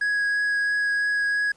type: tone with vibrato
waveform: triangle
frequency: 1661.2 Hz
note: G#6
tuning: in tune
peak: -19 dBFS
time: 0.01-1.52 s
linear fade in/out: 5 ms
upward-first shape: triangle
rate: 3 Hz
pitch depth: 9 cents each way
effects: pink hiss -59 dBFS RMS until 1.56 s + resampled to 24000 Hz